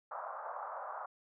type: band-pass noise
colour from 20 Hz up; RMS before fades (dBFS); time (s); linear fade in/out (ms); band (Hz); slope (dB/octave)
white; -43; 0.11-1.06; 5; 570 to 1300; 48
effects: none